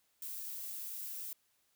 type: noise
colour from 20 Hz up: violet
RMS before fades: -43 dBFS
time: 0.22-1.33 s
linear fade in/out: 2 ms
effects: white hiss -75 dBFS RMS until 1.75 s